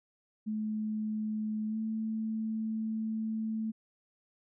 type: tone with pitch glide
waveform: sine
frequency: 215.3 to 220.2 Hz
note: A3 to A3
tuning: -37 to +2 cents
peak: -31 dBFS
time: 0.46-3.72 s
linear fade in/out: 20 ms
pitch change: +39 cents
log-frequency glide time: 1.68-1.77 s
effects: none